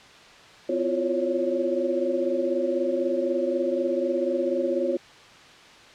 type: tone cluster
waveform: sine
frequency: 255 / 338.9 / 355.3 / 546 / 570 Hz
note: C4 / E4 / F4 / C#5 / C#5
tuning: -44 / +48 / +30 / -26 / +48 cents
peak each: -31 / -31 / -27 / -26 / -33 dBFS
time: 0.69-4.97 s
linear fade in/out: 5 ms
effects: white hiss -48 dBFS RMS until 5.94 s + low-pass 4000 Hz 12 dB/octave